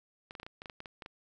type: clicks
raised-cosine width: 0.3 ms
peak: -28 dBFS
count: 12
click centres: 0.309 / 0.352 / 0.399 / 0.431 / 0.465 / 0.619 / 0.658 / 0.698 / 0.804 / 0.858 / 1.022 / 1.061 s
effects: none